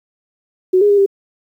sine tone with pitch steps, 370.7 / 412.3 / 405.6 / 395 Hz, F#4 / G#4 / G#4 / G4, +3 / -13 / -41 / +13 cents, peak -8 dBFS, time 0.73-1.062 s, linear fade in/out 10 ms, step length 83 ms, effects 8-bit

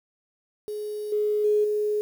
sine tone with level steps, 420.5 Hz, G#4, 22 cents sharp, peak -29 / -21 / -18 / -22 dBFS, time 0.68-2.01 s, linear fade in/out 0 ms, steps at 1.12 / 1.44 / 1.64 s, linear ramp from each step 5 ms, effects 8-bit

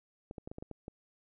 clicks, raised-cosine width 2 ms, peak -29 dBFS, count 8, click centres 0.311 / 0.382 / 0.475 / 0.515 / 0.584 / 0.625 / 0.713 / 0.881 s, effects none

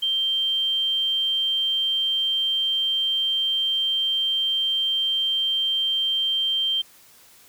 sine tone, 3150 Hz, G7, 8 cents sharp, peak -20 dBFS, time 0.02-6.82 s, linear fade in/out 10 ms, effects white hiss -52 dBFS RMS until 7.48 s

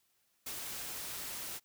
white noise with ADSR envelope, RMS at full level -40 dBFS, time 0.46-1.6 s, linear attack 9 ms, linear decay 56 ms, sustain -2 dB, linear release 36 ms, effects white hiss -75 dBFS RMS until 1.64 s

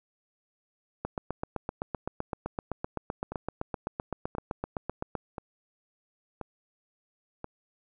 two click trains, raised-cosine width 1 ms, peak -22 / -17 dBFS, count 5 / 33, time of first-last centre 3.32-7.444 / 1.05-5.153 s, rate 0.97 / 7.8 Hz, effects none

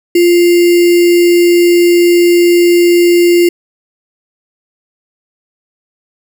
sine tone with sample-and-hold, 347.8 Hz, F4, 7 cents flat, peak -4 dBFS, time 0.15-3.49 s, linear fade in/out 5 ms, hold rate 2450 Hz, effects none

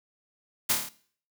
white noise with echo, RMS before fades -23 dBFS, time 0.69-0.73 s, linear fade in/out 10 ms, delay 27 ms, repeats 6, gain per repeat -3 dB, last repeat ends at 0.892 s, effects noise-tail reverb RT60 0.5 s tail -18 dB re dry

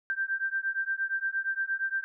sine beating tone pair, 1568 / 1576.6 Hz, G6 / G6, 0 / +9 cents, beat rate 8.6 Hz, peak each -31 dBFS, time 0.1-2.04 s, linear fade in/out 0 ms, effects none

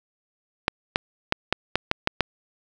clicks, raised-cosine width 0.3 ms, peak -3 dBFS, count 8, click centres 0.681 / 0.959 / 1.324 / 1.526 / 1.756 / 1.914 / 2.074 / 2.207 s, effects none

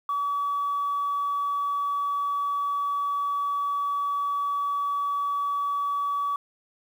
sine tone, 1141 Hz, C#6, 50 cents sharp, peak -23 dBFS, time 0.09-6.36 s, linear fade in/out 2 ms, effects tanh soft clip ceiling -20 dBFS + 9-bit

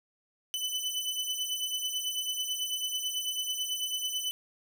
sawtooth beating tone pair, 3000 / 3009.1 Hz, F#7 / F#7, +23 / +29 cents, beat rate 9.1 Hz, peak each -32 / -30 dBFS, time 0.54-4.31 s, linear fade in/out 0 ms, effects none

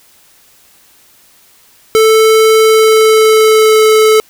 square tone with pitch glide, 440 to 434.7 Hz, A4 to A4, 0 to -21 cents, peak -5 dBFS, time 1.95-4.2 s, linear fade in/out 0 ms, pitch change -21 cents, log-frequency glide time 2.59-3.84 s, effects white hiss -46 dBFS RMS until 4.29 s

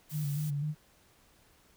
blue noise, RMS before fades -46 dBFS, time 0.09-0.51 s, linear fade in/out 20 ms
sine tone with vibrato, 147.5 Hz, D3, 8 cents sharp, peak -30 dBFS, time 0.11-0.75 s, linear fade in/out 50 ms, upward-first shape square, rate 3.9 Hz, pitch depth 49 cents each way
effects pink hiss -64 dBFS RMS until 1.76 s

